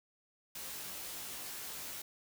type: noise with comb filter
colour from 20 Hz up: white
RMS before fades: -44 dBFS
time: 0.55-2.02 s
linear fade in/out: 5 ms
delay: 17 ms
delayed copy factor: +0.95
effects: none